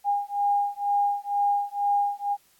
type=beating tone pair; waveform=sine; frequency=811 / 813.1 Hz; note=G#5 / G#5; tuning=-41 / -37 cents; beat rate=2.1 Hz; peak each=-25 dBFS; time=0.04-2.37 s; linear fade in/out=50 ms; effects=white hiss -62 dBFS RMS until 2.59 s + AAC 64 kbps